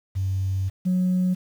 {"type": "tone pair in turn", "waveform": "sine", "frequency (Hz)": [95.4, 182.97], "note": ["G2", "F#3"], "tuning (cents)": [-47, -19], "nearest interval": "major seventh", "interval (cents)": 1128, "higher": "second", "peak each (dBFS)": [-21, -17], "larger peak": "second", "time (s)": [[0.15, 0.7], [0.85, 1.35]], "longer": "first", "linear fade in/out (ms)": 20, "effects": ["tanh soft clip ceiling -16 dBFS", "8-bit"]}